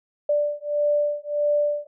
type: beating tone pair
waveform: sine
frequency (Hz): 587.3 / 588.9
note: D5 / D5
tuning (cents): 0 / +5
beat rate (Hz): 1.6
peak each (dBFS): -23 / -23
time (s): 0.29-1.87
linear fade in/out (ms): 5
effects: none